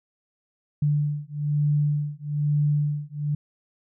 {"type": "beating tone pair", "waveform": "sine", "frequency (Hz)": [146.83, 147.93], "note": ["D3", "D3"], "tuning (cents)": [0, 13], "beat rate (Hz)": 1.1, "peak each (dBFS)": -24, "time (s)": [0.82, 3.35], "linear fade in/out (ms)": 5, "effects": []}